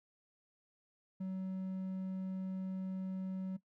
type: tone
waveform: triangle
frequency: 188.4 Hz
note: F#3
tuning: 32 cents sharp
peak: -35 dBFS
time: 1.2-3.57 s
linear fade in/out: 10 ms
effects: noise-tail reverb RT60 0.1 s tail -17 dB re dry